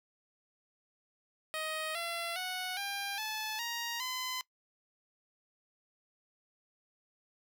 10% pulse tone with pitch steps, 627 / 679.8 / 737.1 / 799.1 / 866.5 / 939.4 / 1018.6 Hz, D#5 / F5 / F#5 / G5 / A5 / A#5 / C6, +13 / -47 / -7 / +33 / -27 / +13 / -47 cents, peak -27 dBFS, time 1.54-4.41 s, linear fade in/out 0 ms, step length 410 ms, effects noise-tail reverb RT60 0.1 s tail -21 dB re dry

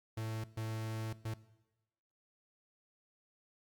45% pulse tone bursts at uneven times, 110.8 Hz, A2, 13 cents sharp, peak -37 dBFS, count 3, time 0.17-0.44 / 0.57-1.13 / 1.25-1.34 s, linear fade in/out 5 ms, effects noise-tail reverb RT60 1.0 s tail -18 dB re dry + Opus 48 kbps

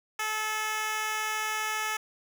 10% pulse tone with high-pass filter, 432.4 Hz, A4, 30 cents flat, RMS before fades -31 dBFS, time 0.19-1.97 s, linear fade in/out 5 ms, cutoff 920 Hz, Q 0.82, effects none

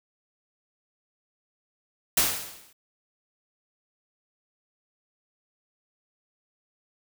white noise with exponential decay, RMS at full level -19 dBFS, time 2.17-2.73 s, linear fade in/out 5 ms, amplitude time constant 120 ms, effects none

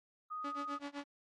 sine tone, 1244.5 Hz, D#6, in tune, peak -39 dBFS, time 0.3-0.79 s, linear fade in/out 20 ms
sawtooth tone with tremolo, 285.3 Hz, C#4, 50 cents sharp, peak -36 dBFS, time 0.44-1.04 s, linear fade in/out 5 ms, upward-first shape sine, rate 7.8 Hz, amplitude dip 95%
effects low-pass 5000 Hz 12 dB/octave + AAC 32 kbps

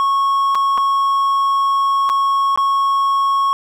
triangle tone with dropouts, 1100 Hz, C#6, 14 cents flat, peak -11 dBFS, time 0-3.53 s, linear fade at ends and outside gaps 0 ms, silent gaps 0.548-0.553 / 0.776-0.78 / 2.092-2.098 / 2.56-2.575 s, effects none

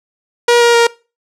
sawtooth tone with pitch steps, 477.5 / 472.8 / 468.2 Hz, A#4 / A#4 / A#4, +42 / +24 / +8 cents, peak -3 dBFS, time 0.48-0.87 s, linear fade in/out 5 ms, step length 130 ms, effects noise-tail reverb RT60 0.3 s tail -22 dB re dry + low-pass 8000 Hz 12 dB/octave

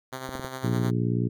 5% pulse tone with tremolo, 130.81 Hz, C3, in tune, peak -21 dBFS, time 0.12-0.91 s, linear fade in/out 10 ms, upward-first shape sine, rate 9.8 Hz, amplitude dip 50%
clicks, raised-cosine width 2 ms, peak -22 dBFS, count 4, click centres 0.292 / 0.353 / 0.396 / 0.447 s
harmonic tone, 59.3 Hz, A#1, 30 cents sharp, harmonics 2 / 3 / 4 / 5 / 6 / 7, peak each -25 / -29 / -31 / -33 / -35 / -36 dBFS, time 0.63-1.29 s, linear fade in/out 20 ms
effects none

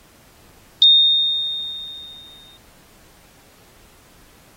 sine tone with exponential decay, 3675 Hz, A#7, 25 cents flat, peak -6 dBFS, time 0.82-2.57 s, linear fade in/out 1 ms, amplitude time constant 380 ms, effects pink hiss -51 dBFS RMS until 4.56 s + AAC 48 kbps

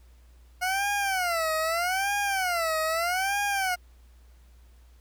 20% pulse tone with vibrato, 717 Hz, F5, 45 cents sharp, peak -20 dBFS, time 0.61-3.76 s, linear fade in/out 20 ms, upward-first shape sine, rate 0.8 Hz, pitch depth 220 cents each way, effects added 60 Hz sine -51 dBFS peak until 5 s + pink hiss -65 dBFS RMS until 5 s

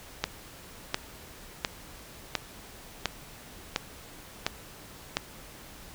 click train, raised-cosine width 0.2 ms, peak -8 dBFS, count 8, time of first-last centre 0.24-5.17 s, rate 1.42 Hz, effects pink hiss -48 dBFS RMS until 5.94 s

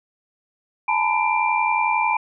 sine tone cluster, 853 / 913 / 1004 / 2364 Hz, G#5 / A#5 / B5 / D7, +46 / -36 / +28 / +11 cents, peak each -23 dBFS, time 0.88-2.17 s, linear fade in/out 5 ms, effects none

